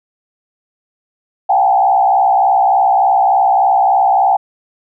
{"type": "tone with frequency modulation", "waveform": "sine", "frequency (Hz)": 784, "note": "G5", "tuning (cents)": 0, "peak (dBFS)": -8, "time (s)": [1.49, 4.37], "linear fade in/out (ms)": 10, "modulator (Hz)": 63.4, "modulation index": 1.2, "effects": []}